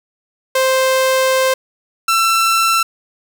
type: tone pair in turn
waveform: sawtooth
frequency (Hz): 523.3 / 1340.9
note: C5 / E6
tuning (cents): 0 / +29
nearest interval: octave + major third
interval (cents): 1629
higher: second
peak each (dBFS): -8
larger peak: neither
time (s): 0.55-1.54 / 2.08-2.83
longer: first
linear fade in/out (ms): 5
effects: none